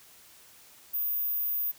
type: tone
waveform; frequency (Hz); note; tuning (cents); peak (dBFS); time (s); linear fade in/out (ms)
sine; 14917; A#9; 0; -25; 0.93-1.72; 20
effects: tanh soft clip ceiling -25 dBFS + white hiss -55 dBFS RMS until 1.78 s